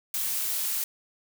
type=noise; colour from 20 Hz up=blue; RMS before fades=-29 dBFS; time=0.14-0.84 s; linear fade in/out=2 ms; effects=none